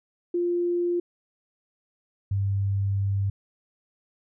sine tone pair in turn, 349.2 / 98.87 Hz, F4 / G2, 0 / +15 cents, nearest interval octave + minor seventh, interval 2185 cents, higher first, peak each -22 dBFS, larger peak neither, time 0.34-1 / 2.31-3.3 s, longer second, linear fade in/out 5 ms, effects none

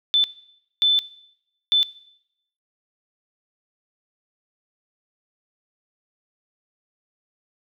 sine tone bursts at uneven times, 3520 Hz, A7, in tune, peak -14 dBFS, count 3, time 0.14-0.24 / 0.82-0.99 / 1.72-1.83 s, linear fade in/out 0 ms, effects noise-tail reverb RT60 0.8 s tail -20 dB re dry

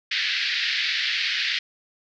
pink band-pass noise, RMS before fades -25 dBFS, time 0.11-1.59 s, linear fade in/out 5 ms, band 1700 to 4800 Hz, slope 48 dB/octave, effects none

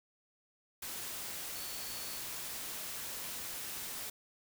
sine tone in noise, 4435 Hz, C#8, in tune, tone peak -49 dBFS, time 1.55-2.19 s, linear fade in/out 5 ms, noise white, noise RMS -42 dBFS, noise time 0.82-4.1 s, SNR -10 dB, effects none

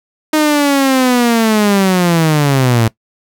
sawtooth linear sweep, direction down, 311.1 to 110 Hz, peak -5 dBFS, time 0.33-2.88 s, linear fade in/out 5 ms, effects noise-tail reverb RT60 0.1 s tail -20 dB re dry

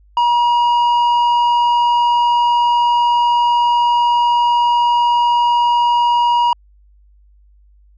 sine tone with tanh clipping, 956 Hz, A#5, 43 cents sharp, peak -12 dBFS, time 0.17-6.53 s, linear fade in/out 2 ms, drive 7 dB, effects added 50 Hz sine -46 dBFS peak until 7.97 s

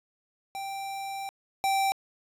square tone pair in turn, 784 / 780.1 Hz, G5 / G5, 0 / -9 cents, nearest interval unison, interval 9 cents, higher first, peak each -34 / -24 dBFS, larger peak second, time 0.55-1.29 / 1.64-1.92 s, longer first, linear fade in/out 0 ms, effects resampled to 32000 Hz + 10-bit

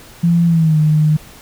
sine tone with pitch glide, 170.2 to 153.39 Hz, F3 to D#3, -44 to -24 cents, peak -9 dBFS, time 0.23-1.17 s, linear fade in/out 10 ms, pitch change -180 cents, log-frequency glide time 0.46-0.78 s, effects pink hiss -40 dBFS RMS until 1.41 s

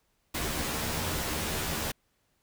pink noise with comb filter, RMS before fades -32 dBFS, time 0.34-1.92 s, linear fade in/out 10 ms, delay 13 ms, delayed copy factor +0.95, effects pink hiss -73 dBFS RMS until 2.42 s

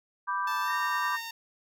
sine chord, G major, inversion first, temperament equal, 987.8 / 1174.7 / 1568 Hz, B5 / D6 / G6, 0 / 0 / 0 cents, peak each -31 / -31 / -34 dBFS, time 0.27-1.17 s, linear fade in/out 20 ms
10% pulse tone with pitch glide, 880 to 915.8 Hz, A5 to A#5, 0 to -31 cents, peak -28 dBFS, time 0.47-1.31 s, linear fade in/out 5 ms, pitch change +69 cents, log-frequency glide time 0.61-0.76 s
sine tone, 1841 Hz, A#6, 22 cents flat, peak -34 dBFS, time 0.66-1.25 s, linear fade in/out 50 ms
effects none

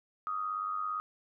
sine tone with amplitude modulation, 1248 Hz, D#6, 5 cents sharp, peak -29 dBFS, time 0.27-1 s, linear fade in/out 0 ms, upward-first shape sine, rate 97.7 Hz, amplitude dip 65%, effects none

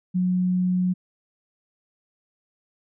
sine tone, 182 Hz, F#3, 28 cents flat, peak -19 dBFS, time 0.14-0.94 s, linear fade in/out 20 ms, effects none

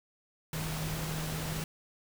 sine tone in noise, 157.5 Hz, D#3, 21 cents sharp, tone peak -35 dBFS, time 0.53-1.64 s, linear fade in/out 2 ms, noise pink, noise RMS -38 dBFS, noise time 0.53-1.64 s, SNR 0 dB, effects none

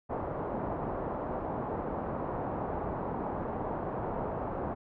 white low-pass noise, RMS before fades -35 dBFS, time 0.09-4.75 s, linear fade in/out 20 ms, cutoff 920 Hz, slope 24 dB/octave, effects none

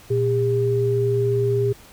sine tone pair together, 118.61 / 402.9 Hz, A#2 / G4, +30 / +48 cents, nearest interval octave + major sixth, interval 2118 cents, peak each -21 / -19 dBFS, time 0.1-1.73 s, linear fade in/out 10 ms, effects pink hiss -47 dBFS RMS until 1.92 s

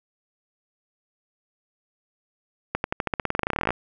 accelerating click train, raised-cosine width 0.5 ms, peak -8 dBFS, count 23, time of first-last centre 2.75-3.706 s, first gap 91 ms, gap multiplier 0.92, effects none

